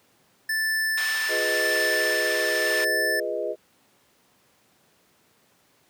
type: tone with tremolo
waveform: square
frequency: 1760 Hz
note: A6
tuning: in tune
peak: -23 dBFS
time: 0.49-3.2 s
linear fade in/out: 5 ms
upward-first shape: sine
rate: 0.92 Hz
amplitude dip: 25%
type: band-pass noise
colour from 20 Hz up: pink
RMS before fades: -33 dBFS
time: 0.97-2.85 s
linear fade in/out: 10 ms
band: 1500 to 5600 Hz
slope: 12 dB/octave
type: chord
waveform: sine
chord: F half-diminished seventh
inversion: none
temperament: equal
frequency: 349.2 / 415.3 / 493.9 / 622.3 Hz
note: F4 / Ab4 / Cb5 / Eb5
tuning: 0 / 0 / 0 / 0 cents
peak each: -34 / -31 / -31 / -29 dBFS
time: 1.28-3.56 s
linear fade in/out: 50 ms
effects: pink hiss -62 dBFS RMS until 5.89 s + high-pass 150 Hz 12 dB/octave